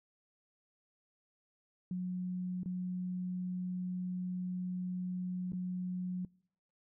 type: tone with dropouts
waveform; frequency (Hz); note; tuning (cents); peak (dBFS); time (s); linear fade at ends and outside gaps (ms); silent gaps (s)
sine; 181.7; F#3; -31; -34; 1.91-6.25; 2; 2.633-2.658 / 5.521-5.532
effects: noise-tail reverb RT60 0.7 s tail -26 dB re dry